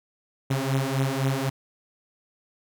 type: beating tone pair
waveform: sawtooth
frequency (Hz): 132.7 / 136.6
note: C3 / C#3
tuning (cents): +25 / -25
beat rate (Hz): 3.9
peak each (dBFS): -22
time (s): 0.5-1.5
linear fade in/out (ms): 10
effects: none